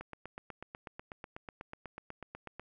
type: click train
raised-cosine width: 0.5 ms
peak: -28 dBFS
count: 22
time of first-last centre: 0.01-2.596 s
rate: 8.12 Hz
effects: none